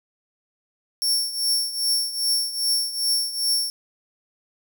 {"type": "tone with tremolo", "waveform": "sawtooth", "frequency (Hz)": 5460, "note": "F8", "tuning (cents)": -40, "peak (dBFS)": -15, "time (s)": [1.02, 3.7], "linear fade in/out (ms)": 0, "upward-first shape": "triangle", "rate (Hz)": 2.5, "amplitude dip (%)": 80, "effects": []}